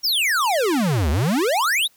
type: exponential two-way sweep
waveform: square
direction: down then up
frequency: 5730 to 67.8 to 4039 Hz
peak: -18 dBFS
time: 0.03-1.88 s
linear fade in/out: 20 ms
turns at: 1.1 s
effects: white hiss -58 dBFS RMS until 1.96 s